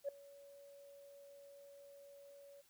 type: tone with ADSR envelope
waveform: sine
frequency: 563 Hz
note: C#5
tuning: 27 cents sharp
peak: -34 dBFS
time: 0.04-2.62 s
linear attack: 46 ms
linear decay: 4 ms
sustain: -22 dB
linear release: 17 ms
effects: tanh soft clip ceiling -31 dBFS + white hiss -71 dBFS RMS until 2.69 s